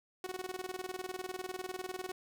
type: tone with tremolo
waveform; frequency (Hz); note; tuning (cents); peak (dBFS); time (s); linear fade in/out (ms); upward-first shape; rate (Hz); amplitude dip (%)
sawtooth; 370; F#4; 0; -33; 0.24-2.12; 2; square; 20; 80
effects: none